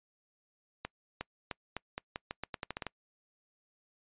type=accelerating click train; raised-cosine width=0.3 ms; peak=-20 dBFS; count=14; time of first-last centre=0.85-2.867 s; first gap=360 ms; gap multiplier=0.84; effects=noise-tail reverb RT60 0.1 s tail -26 dB re dry + resampled to 8000 Hz